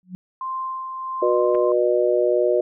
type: tone with exponential growth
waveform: sine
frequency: 182.6 Hz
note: F#3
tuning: 23 cents flat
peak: -26 dBFS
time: 0.03-0.15 s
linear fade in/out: 0 ms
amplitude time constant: 26 ms
type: tone with tremolo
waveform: sine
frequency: 1046.5 Hz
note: C6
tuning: in tune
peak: -24 dBFS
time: 0.41-1.72 s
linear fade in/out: 2 ms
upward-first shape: sine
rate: 1.5 Hz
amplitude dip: 40%
type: harmonic tone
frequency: 121.7 Hz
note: B2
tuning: 25 cents flat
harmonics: 3 / 4 / 5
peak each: -20 / -21 / -20 dBFS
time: 1.22-2.61 s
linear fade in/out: 5 ms
type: clicks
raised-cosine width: 0.5 ms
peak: -24 dBFS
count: 2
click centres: 1.547 / 1.552 s
effects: none

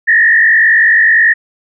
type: tone with frequency modulation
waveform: sine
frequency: 1825 Hz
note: A#6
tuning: 37 cents flat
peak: -5 dBFS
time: 0.07-1.34 s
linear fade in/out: 20 ms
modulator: 49.1 Hz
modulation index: 1.7
effects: none

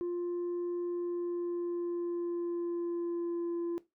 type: tone with pitch glide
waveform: sine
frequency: 350 to 342 Hz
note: F4 to F4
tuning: +4 to -36 cents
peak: -29 dBFS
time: 0.01-3.78 s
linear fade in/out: 0 ms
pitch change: -40 cents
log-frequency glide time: 0.82-3.58 s
effects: noise-tail reverb RT60 0.2 s tail -19 dB re dry + tanh soft clip ceiling -31 dBFS

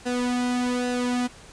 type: tone with flanger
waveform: sawtooth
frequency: 246.9 Hz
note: B3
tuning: in tune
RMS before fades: -25 dBFS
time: 0.05-1.28 s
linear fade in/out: 20 ms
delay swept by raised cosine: 0.89 to 2.29 ms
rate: 1.2 Hz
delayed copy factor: -0.7
effects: pink hiss -47 dBFS RMS until 1.52 s + resampled to 22050 Hz

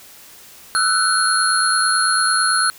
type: tone cluster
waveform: sine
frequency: 1319 / 1428 / 1497 / 4270 / 10190 Hz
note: E6 / F6 / F#6 / C8 / D#9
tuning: +1 / +38 / +20 / +34 / +40 cents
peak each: -20 / -27 / -19 / -21 / -20 dBFS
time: 0.75-2.7 s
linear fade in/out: 0 ms
effects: white hiss -43 dBFS RMS until 2.78 s

